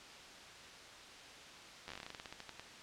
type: slowing click train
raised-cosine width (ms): 0.2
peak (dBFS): -28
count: 18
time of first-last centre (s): 1.88-2.596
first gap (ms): 11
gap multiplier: 1.15
effects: white hiss -53 dBFS RMS until 2.82 s + low-pass 5000 Hz 12 dB/octave